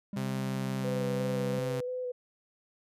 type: tone with pitch glide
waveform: triangle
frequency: 199.9 to 196.47 Hz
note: G3 to G3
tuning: +34 to +4 cents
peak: -32 dBFS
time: 0.13-1.59 s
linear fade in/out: 2 ms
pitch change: -30 cents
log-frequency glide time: 0.32-0.5 s
type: tone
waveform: sawtooth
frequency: 131.8 Hz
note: C3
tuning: 13 cents sharp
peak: -29 dBFS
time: 0.16-1.81 s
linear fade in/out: 10 ms
type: tone with vibrato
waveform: sine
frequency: 500 Hz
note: B4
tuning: 21 cents sharp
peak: -32 dBFS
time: 0.84-2.12 s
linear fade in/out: 10 ms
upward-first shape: square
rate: 2.9 Hz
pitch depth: 16 cents each way
effects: resampled to 32000 Hz